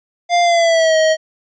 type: tone with pitch glide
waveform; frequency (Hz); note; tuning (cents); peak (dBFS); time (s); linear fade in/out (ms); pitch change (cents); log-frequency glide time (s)
square; 698 to 632.7; F5 to D#5; -1 to +29; -11; 0.29-1.17; 50; -170; 0.42-0.97
effects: resampled to 16000 Hz

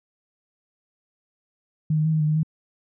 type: tone with pitch steps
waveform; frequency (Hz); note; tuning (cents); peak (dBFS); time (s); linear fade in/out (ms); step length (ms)
sine; 155.3 / 154 / 158.8 / 156.5 / 151.9 / 153.9 / 157.3; D#3 / D#3 / D#3 / D#3 / D#3 / D#3 / D#3; -3 / -17 / +36 / +10 / -41 / -19 / +19; -18; 1.9-2.432; 5; 76
effects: none

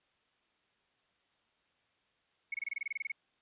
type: tone bursts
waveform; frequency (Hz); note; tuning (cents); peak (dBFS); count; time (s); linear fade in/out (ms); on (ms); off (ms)
sine; 2203; C#7; -11; -33; 13; 2.52-3.119; 5; 23; 25
effects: white hiss -74 dBFS RMS until 3.41 s + resampled to 8000 Hz

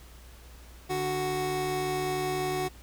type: tone pair together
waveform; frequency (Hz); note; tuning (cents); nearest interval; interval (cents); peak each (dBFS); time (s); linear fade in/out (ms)
25% pulse; 147.15 / 370.8; D3 / F#4; +4 / +4; octave + major third; 1600; -32 / -25; 0.89-2.69; 20
effects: added 60 Hz sine -48 dBFS peak until 2.82 s + pink hiss -54 dBFS RMS until 2.82 s

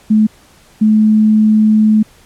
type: tone pair in turn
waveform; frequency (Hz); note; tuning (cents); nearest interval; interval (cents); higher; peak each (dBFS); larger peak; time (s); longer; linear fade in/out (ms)
sine; 215.5 / 215.5; A3 / A3; -36 / -36; unison; 0; neither; -6; neither; 0.1-0.27 / 0.81-2.03; second; 10
effects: pink hiss -46 dBFS RMS until 2.25 s + low-pass 12000 Hz 12 dB/octave

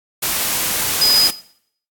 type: tone in noise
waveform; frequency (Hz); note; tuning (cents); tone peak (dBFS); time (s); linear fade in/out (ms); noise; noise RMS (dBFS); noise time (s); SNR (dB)
sine; 4978; D#8; 0; -10; 1.01-1.28; 10; white; -19; 0.22-1.31; +6
effects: noise-tail reverb RT60 0.6 s tail -17 dB re dry + AAC 64 kbps

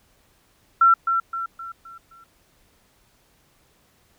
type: tone with echo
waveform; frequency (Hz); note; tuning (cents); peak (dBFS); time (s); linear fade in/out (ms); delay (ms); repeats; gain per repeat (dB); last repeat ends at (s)
sine; 1353; E6; +45; -11; 0.81-0.94; 5; 260; 5; -7; 2.24
effects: pink hiss -61 dBFS RMS until 4.18 s

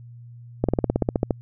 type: slowing click train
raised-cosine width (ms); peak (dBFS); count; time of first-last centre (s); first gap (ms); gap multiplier
2; -6; 12; 0.64-1.308; 47; 1.05
effects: added 119 Hz sine -40 dBFS peak until 1.41 s

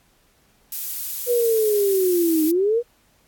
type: noise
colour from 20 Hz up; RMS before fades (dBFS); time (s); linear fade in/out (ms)
violet; -27; 0.72-2.51; 2
type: linear two-way sweep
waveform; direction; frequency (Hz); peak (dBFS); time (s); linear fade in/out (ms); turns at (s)
sine; down then up; 492.3 to 306.8 to 489.6; -16; 1.26-2.83; 50; 2.45
effects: pink hiss -60 dBFS RMS until 3.27 s + AAC 64 kbps

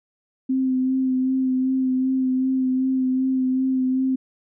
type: tone with vibrato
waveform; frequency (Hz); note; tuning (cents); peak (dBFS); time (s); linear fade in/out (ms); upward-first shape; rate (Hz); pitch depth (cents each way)
sine; 260; C4; -11; -18; 0.49-4.16; 10; sine; 2.6; 20
effects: none

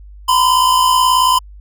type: tone pair together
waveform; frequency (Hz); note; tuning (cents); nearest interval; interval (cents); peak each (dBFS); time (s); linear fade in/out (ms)
square; 962.5 / 1021; B5 / C6; -45 / -43; minor second; 102; -18 / -11; 0.28-1.39; 10
effects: added 50 Hz sine -34 dBFS peak until 1.6 s

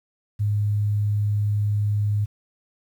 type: tone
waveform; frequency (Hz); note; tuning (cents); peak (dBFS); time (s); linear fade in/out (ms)
sine; 103.83; G#2; 0; -19; 0.39-2.26; 20
effects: 9-bit

